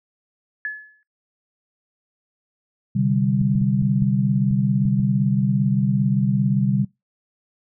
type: tone with exponential decay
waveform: sine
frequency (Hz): 1712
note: A6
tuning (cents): -48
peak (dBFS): -21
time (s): 0.65-1.03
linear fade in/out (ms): 1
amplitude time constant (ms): 82
type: chord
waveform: sine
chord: C suspended second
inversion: none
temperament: equal with one note detuned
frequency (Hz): 130.81 / 148.45 / 196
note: C3 / D3 / G3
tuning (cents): 0 / +19 / 0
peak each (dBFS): -20 / -23 / -20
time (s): 2.95-6.85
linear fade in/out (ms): 10
type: clicks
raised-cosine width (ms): 5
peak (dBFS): -18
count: 8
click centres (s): 3.416 / 3.553 / 3.615 / 3.821 / 4.023 / 4.511 / 4.854 / 4.998
effects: noise-tail reverb RT60 0.2 s tail -23 dB re dry